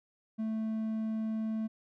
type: tone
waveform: triangle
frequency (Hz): 220.1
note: A3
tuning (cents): +1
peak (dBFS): -29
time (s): 0.38-1.68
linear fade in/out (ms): 20
effects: none